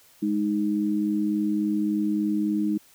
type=tone pair together; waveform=sine; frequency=207.7 / 311.2 Hz; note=G#3 / D#4; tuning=0 / 0 cents; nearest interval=perfect fifth; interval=700 cents; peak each=-25 / -24 dBFS; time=0.22-2.78 s; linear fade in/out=10 ms; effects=white hiss -56 dBFS RMS until 2.94 s